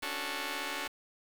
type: chord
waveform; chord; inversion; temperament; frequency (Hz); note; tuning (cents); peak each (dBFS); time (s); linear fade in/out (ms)
5% pulse; D major seventh; third; just; 275.3 / 293.7 / 367.1 / 440.5; C#4 / D4 / F#4 / A4; -12 / 0 / -14 / +2; -31; 0.02-0.88; 10
effects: 8-bit